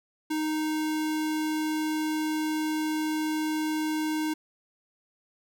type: tone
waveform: square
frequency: 310.1 Hz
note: D#4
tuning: 6 cents flat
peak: -27 dBFS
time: 0.3-4.34 s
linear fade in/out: 10 ms
effects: none